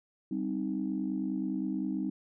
sine chord, C minor, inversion second, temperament equal, 196 / 261.6 / 311.1 Hz, G3 / C4 / Eb4, 0 / 0 / 0 cents, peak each -34 dBFS, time 0.31-2.1 s, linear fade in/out 5 ms, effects tanh soft clip ceiling -21 dBFS

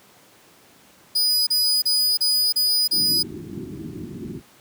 40% pulse tone bursts, 4951 Hz, D#8, 9 cents flat, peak -16 dBFS, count 6, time 1.15-3.23 s, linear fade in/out 10 ms, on 320 ms, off 32 ms
pink low-pass noise, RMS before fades -29 dBFS, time 2.91-4.42 s, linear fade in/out 50 ms, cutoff 390 Hz, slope 96 dB/octave
effects pink hiss -52 dBFS RMS until 4.6 s + high-pass 150 Hz 12 dB/octave

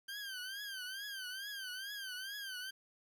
20% pulse tone with vibrato, 1568 Hz, G6, in tune, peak -37 dBFS, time 0.08-2.71 s, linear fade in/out 10 ms, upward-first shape triangle, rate 2.3 Hz, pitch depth 130 cents each way, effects 11-bit

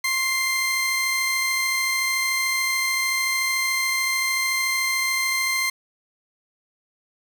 sawtooth tone pair together, 1063.3 / 2093 Hz, C6 / C7, +28 / 0 cents, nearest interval octave, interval 1172 cents, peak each -26 / -18 dBFS, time 0.04-5.7 s, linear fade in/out 5 ms, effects none

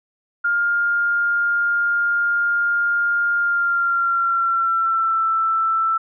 sine tone with pitch glide, 1408 to 1329 Hz, F6 to E6, +14 to +14 cents, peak -16 dBFS, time 0.44-5.98 s, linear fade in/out 10 ms, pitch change -100 cents, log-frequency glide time 3.35-5.26 s, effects none

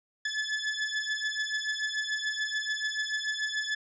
sawtooth beating tone pair, 1722 / 1728.9 Hz, A6 / A6, -38 / -31 cents, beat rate 6.9 Hz, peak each -29 dBFS, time 0.25-3.75 s, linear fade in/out 5 ms, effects resampled to 16000 Hz

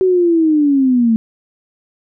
sine linear sweep, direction down, 379.1 to 220 Hz, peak -9 dBFS, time 0.01-1.16 s, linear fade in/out 0 ms, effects none

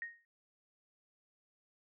sine tone with exponential decay, 1863 Hz, A#6, 2 cents flat, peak -36 dBFS, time 0.02-0.25 s, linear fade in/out 1 ms, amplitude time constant 49 ms, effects none

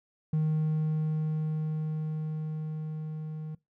triangle tone with level ramp, 155.56 Hz, D#3, in tune, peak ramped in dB -21 to -33 dBFS, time 0.33-3.55 s, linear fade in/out 5 ms, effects noise-tail reverb RT60 0.2 s tail -22 dB re dry + tanh soft clip ceiling -18 dBFS

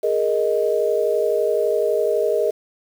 sine chord, Ab suspended second, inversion none, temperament just, 415.3 / 467.2 / 623 Hz, Ab4 / Bb4 / Eb5, 0 / +4 / +2 cents, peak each -21 dBFS, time 0.03-2.51 s, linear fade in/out 10 ms, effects 7-bit

